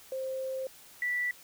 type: tone pair in turn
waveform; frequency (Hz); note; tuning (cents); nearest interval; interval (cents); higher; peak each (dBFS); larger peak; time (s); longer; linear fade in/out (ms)
sine; 526 / 1964.2; C5 / B6; +9 / -10; octave + major seventh; 2281; second; -32 / -28; second; 0.12-0.67 / 1.02-1.31; first; 2
effects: white hiss -54 dBFS RMS until 1.43 s